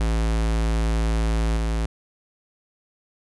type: tone with level steps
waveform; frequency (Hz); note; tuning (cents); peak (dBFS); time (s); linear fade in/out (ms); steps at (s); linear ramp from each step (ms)
square; 55.3; A1; +9; -20 / -22; 0-1.86; 5; 1.57; 2
effects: resampled to 24000 Hz